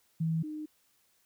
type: tone pair in turn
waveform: sine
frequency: 162 / 305.8 Hz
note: E3 / D#4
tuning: -30 / -30 cents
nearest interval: major seventh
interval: 1100 cents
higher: second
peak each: -27 / -36 dBFS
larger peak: first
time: 0.2-0.43 / 0.43-0.66 s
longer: neither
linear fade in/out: 10 ms
effects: white hiss -70 dBFS RMS until 1.25 s